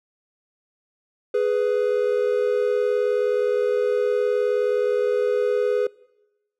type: tone pair together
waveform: triangle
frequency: 417.3 / 496.6 Hz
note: G#4 / B4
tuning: +8 / +9 cents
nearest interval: minor third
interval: 301 cents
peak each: -19 dBFS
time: 1.34-5.87 s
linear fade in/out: 5 ms
effects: noise-tail reverb RT60 1.0 s tail -22 dB re dry